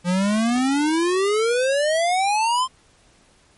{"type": "exponential sweep", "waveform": "square", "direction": "up", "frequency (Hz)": [173.4, 1058], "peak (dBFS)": -18, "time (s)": [0.04, 2.68], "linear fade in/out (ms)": 50, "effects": ["pink hiss -56 dBFS RMS until 3.57 s", "MP3 48 kbps"]}